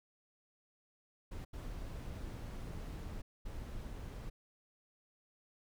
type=noise bursts at uneven times; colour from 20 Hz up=brown; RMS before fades=-44 dBFS; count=3; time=1.31-1.45 / 1.53-3.22 / 3.45-4.3 s; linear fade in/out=10 ms; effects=none